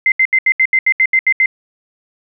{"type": "tone bursts", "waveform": "sine", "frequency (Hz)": 2076, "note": "C7", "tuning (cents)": -14, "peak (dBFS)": -8, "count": 11, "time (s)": [0.06, 1.459], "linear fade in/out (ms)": 2, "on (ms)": 59, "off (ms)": 75, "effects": []}